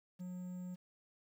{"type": "tone with quantisation", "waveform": "triangle", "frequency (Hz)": 180.7, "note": "F#3", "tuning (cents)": -41, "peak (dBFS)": -40, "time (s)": [0.19, 0.76], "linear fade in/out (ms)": 20, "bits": 11, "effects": []}